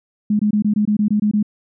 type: tone bursts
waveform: sine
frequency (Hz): 209.7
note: G#3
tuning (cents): +17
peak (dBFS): -13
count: 10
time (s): 0.3-1.428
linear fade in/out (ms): 5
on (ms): 93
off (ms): 22
effects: none